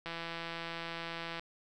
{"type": "click train", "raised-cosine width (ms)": 0.3, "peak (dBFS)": -24, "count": 224, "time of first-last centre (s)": [0.06, 1.395], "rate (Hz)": 167, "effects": []}